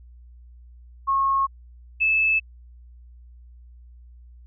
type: tone pair in turn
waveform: sine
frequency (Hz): 1089 / 2616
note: C#6 / E7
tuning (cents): -31 / -14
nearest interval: octave + minor third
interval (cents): 1517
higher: second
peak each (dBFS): -18 / -17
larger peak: second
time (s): 1.07-1.47 / 2-2.4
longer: neither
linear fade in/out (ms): 20
effects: added 60 Hz sine -44 dBFS peak until 4.46 s